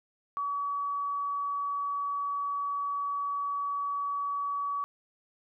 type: tone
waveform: sine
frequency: 1137 Hz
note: C#6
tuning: 44 cents sharp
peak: -29 dBFS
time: 0.37-4.84 s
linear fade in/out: 0 ms
effects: none